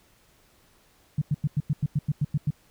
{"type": "tone bursts", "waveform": "sine", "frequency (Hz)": 146.83, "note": "D3", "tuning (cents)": 0, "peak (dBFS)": -20, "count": 11, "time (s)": [1.18, 2.506], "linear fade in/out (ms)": 5, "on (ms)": 36, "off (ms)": 93, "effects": ["pink hiss -61 dBFS RMS until 2.7 s"]}